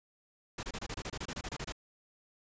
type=noise bursts; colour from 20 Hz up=pink; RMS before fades=-39 dBFS; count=15; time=0.58-1.723 s; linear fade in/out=5 ms; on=51 ms; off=27 ms; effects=resampled to 16000 Hz